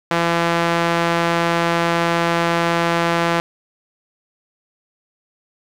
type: tone with band-pass filter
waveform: sawtooth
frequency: 169.2 Hz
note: E3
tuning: 45 cents sharp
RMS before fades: -18 dBFS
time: 0.11-3.4 s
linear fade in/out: 0 ms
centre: 1300 Hz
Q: 0.59
effects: 7-bit